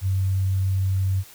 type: tone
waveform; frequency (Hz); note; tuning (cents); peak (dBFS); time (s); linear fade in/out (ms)
sine; 95.4; G2; -47; -19; 0.01-1.24; 50
effects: white hiss -47 dBFS RMS until 1.34 s